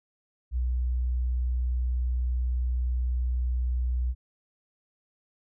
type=tone; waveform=sine; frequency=61.74 Hz; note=B1; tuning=in tune; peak=-24 dBFS; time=0.51-4.15 s; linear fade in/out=50 ms; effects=none